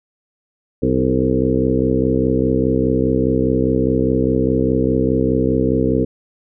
harmonic tone with a mistuned harmonic, 64.9 Hz, C2, 13 cents flat, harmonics 1 / 2 / 3 / 4 / 5 / 6 / 7 / 8, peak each -25 / -22 / -23 / -19 / -21 / -25 / -20 / -26 dBFS, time 0.82-6.05 s, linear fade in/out 10 ms, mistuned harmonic 6, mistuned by +36 cents, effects none

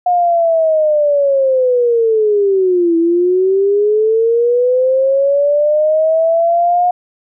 sine linear two-way sweep, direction down then up, 720 to 329.6 to 720 Hz, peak -9 dBFS, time 0.06-6.91 s, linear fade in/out 5 ms, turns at 2.97 s, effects none

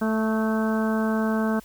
harmonic tone with a mistuned harmonic, 220 Hz, A3, in tune, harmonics 1 / 2 / 3 / 4 / 5 / 6 / 7, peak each -22 / -30 / -31 / -35 / -35 / -37 / -34 dBFS, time 0.01-1.6 s, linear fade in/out 10 ms, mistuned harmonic 6, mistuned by -27 cents, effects added 50 Hz sine -52 dBFS peak until 1.64 s + white hiss -52 dBFS RMS until 1.64 s

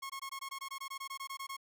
sawtooth tone bursts, 1088 Hz, C#6, 33 cents flat, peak -36 dBFS, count 16, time 0.02-1.568 s, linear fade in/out 10 ms, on 78 ms, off 20 ms, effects none

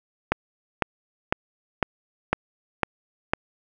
click train, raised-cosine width 0.5 ms, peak -4 dBFS, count 7, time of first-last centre 0.32-3.335 s, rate 1.99 Hz, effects none

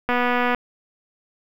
click train, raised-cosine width 0.5 ms, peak -7 dBFS, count 113, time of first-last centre 0.09-0.547 s, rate 245 Hz, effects 7-bit

